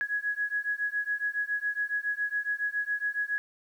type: beating tone pair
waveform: sine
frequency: 1669 / 1676.2 Hz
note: G#6 / G#6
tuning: +8 / +16 cents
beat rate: 7.2 Hz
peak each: -31 dBFS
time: 0.01-3.38 s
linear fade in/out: 0 ms
effects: 10-bit